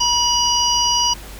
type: harmonic tone with a mistuned harmonic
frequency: 962 Hz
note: B5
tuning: 46 cents flat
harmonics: 1 / 3 / 5 / 6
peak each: -20 / -20 / -20 / -20 dBFS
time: 0-1.14 s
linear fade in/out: 10 ms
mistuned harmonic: 3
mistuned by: +27 cents
effects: added 50 Hz sine -35 dBFS peak until 1.39 s + pink hiss -38 dBFS RMS until 1.39 s